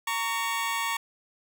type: tone pair together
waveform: 20% pulse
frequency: 921 / 1121.8 Hz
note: A#5 / C#6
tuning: -21 / +20 cents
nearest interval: minor third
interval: 341 cents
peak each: -25 dBFS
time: 0.07-0.97 s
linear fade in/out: 5 ms
effects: none